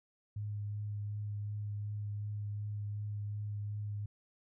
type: tone with vibrato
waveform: sine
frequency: 103.83 Hz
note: G#2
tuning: in tune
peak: -36 dBFS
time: 0.36-4.06 s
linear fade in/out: 5 ms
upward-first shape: triangle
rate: 2.7 Hz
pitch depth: 15 cents each way
effects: none